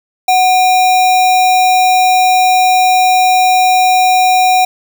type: tone with sample-and-hold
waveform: sine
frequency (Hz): 740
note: F#5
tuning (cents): 0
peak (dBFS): -6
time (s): 0.28-4.65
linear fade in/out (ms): 5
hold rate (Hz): 3150
effects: none